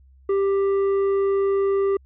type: tone with tanh clipping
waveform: sine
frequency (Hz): 393.6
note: G4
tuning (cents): +7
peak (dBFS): -19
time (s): 0.29-1.97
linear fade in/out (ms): 5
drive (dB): 7
effects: added 66 Hz sine -49 dBFS peak until 2.05 s